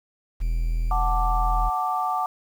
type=tone; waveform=triangle; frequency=41.1 Hz; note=E1; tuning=4 cents flat; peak=-19 dBFS; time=0.4-1.7 s; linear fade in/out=20 ms
type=chord; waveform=sine; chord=D major; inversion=first; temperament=equal; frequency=740 / 880 / 1174.7 Hz; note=F#5 / A5 / D6; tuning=0 / 0 / 0 cents; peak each=-26 / -28 / -26 dBFS; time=0.91-2.26 s; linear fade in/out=2 ms
effects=8-bit